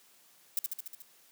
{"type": "noise with echo", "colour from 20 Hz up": "violet", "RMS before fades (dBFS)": -29, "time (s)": [0.57, 0.59], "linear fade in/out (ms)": 2, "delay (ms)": 72, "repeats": 6, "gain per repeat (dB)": -3, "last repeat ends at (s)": 1.022, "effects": ["white hiss -62 dBFS RMS until 1.31 s", "high-pass 150 Hz 12 dB/octave"]}